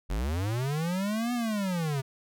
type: linear two-way sweep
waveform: square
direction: up then down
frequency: 41.2 to 246.9 to 130.4 Hz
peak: -28 dBFS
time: 0.09-2.02 s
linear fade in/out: 20 ms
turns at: 1.33 s
effects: none